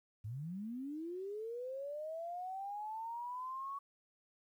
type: linear sweep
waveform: sine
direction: up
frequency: 98 to 1123 Hz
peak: -40 dBFS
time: 0.24-3.79 s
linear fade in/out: 10 ms
effects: 12-bit